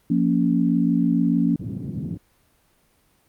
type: chord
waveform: sine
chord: Bb minor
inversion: second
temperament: just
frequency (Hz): 174.81 / 233.1 / 279.7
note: F3 / Bb3 / Db4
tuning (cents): +2 / 0 / +16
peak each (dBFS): -21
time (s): 0.1-1.56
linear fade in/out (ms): 5
type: band-pass noise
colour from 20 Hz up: white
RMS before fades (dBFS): -30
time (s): 1.59-2.18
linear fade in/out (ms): 10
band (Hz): 100 to 230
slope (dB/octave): 24
effects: pink hiss -62 dBFS RMS until 3.28 s + Opus 32 kbps